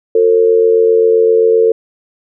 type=tone with amplitude modulation; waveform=sine; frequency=449.9 Hz; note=A4; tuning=39 cents sharp; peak=-3 dBFS; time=0.15-1.72 s; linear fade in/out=5 ms; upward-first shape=sine; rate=87.6 Hz; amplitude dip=70%; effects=none